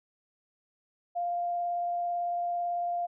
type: tone with vibrato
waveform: sine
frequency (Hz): 698.5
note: F5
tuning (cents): 0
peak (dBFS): -28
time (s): 1.15-3.07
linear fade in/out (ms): 20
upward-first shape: triangle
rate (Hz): 18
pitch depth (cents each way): 10
effects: none